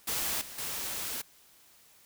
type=noise with level steps; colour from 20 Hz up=white; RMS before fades=-32 / -45 / -36 dBFS; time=0.07-1.22 s; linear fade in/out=10 ms; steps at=0.41 / 0.58 s; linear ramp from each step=5 ms; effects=white hiss -60 dBFS RMS until 2.05 s